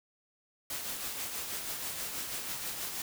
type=noise with tremolo; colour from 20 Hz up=white; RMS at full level=-36 dBFS; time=0.7-3.02 s; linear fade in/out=2 ms; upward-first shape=triangle; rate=6.2 Hz; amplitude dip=45%; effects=none